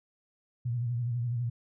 sine tone with vibrato, 120 Hz, B2, 49 cents flat, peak -28 dBFS, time 0.65-1.5 s, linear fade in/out 10 ms, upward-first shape sine, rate 12 Hz, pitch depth 66 cents each way, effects none

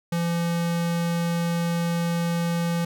square tone, 170 Hz, F3, 46 cents flat, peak -23 dBFS, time 0.12-2.85 s, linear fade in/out 5 ms, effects none

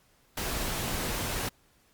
pink noise, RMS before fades -32 dBFS, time 0.37-1.49 s, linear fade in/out 5 ms, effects pink hiss -65 dBFS RMS until 1.93 s + Opus 48 kbps

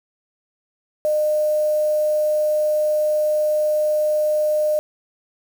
sine tone with quantisation, 608 Hz, D#5, 40 cents flat, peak -16 dBFS, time 1.05-4.79 s, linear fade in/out 0 ms, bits 6, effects none

